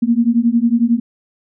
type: beating tone pair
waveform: sine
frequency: 229 / 240 Hz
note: A#3 / B3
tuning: -31 / -49 cents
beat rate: 11 Hz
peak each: -14 dBFS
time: 0.02-1 s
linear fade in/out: 10 ms
effects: none